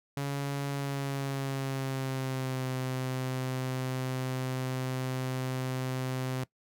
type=tone with pitch glide; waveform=sawtooth; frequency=140.4 to 129.49 Hz; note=C#3 to C3; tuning=+22 to -18 cents; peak=-27 dBFS; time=0.17-6.44 s; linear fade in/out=2 ms; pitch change=-140 cents; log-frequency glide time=0.71-2.68 s; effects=noise-tail reverb RT60 0.1 s tail -20 dB re dry